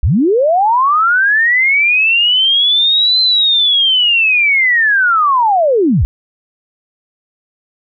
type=linear two-way sweep; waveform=sine; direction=up then down; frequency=45.11 to 4100 to 45.11 Hz; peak=-8 dBFS; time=0.03-6.05 s; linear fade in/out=0 ms; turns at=3.21 s; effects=none